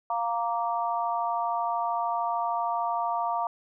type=chord; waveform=sine; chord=Bb major; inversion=second; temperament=just; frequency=699.2 / 932.3 / 1165.4 Hz; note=F5 / Bb5 / D6; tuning=+2 / 0 / -14 cents; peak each=-29 / -29 / -32 dBFS; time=0.1-3.47 s; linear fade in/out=2 ms; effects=none